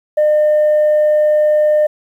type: tone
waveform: sine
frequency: 605 Hz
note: D#5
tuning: 49 cents flat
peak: -7 dBFS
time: 0.17-1.87 s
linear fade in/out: 10 ms
effects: tanh soft clip ceiling -7 dBFS + 8-bit